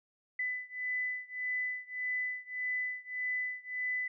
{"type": "beating tone pair", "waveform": "sine", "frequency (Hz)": [2000, 2001.7], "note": ["B6", "B6"], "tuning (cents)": [21, 23], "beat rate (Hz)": 1.7, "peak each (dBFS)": [-36, -37], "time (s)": [0.39, 4.08], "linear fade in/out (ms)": 5, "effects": []}